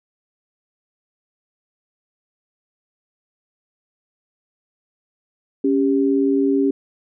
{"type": "tone pair together", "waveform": "sine", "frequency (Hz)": [277.2, 395.9], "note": ["C#4", "G4"], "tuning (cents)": [0, 17], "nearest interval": "tritone", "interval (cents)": 617, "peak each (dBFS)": [-16, -19], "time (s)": [5.64, 6.71], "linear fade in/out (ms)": 5, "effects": []}